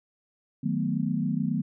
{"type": "chord", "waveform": "sine", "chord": "B dominant seventh", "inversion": "first", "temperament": "equal", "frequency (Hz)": [155.56, 185, 220, 246.9], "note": ["D#3", "F#3", "A3", "B3"], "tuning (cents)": [0, 0, 0, 0], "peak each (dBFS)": -30, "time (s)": [0.63, 1.62], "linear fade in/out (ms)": 10, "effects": []}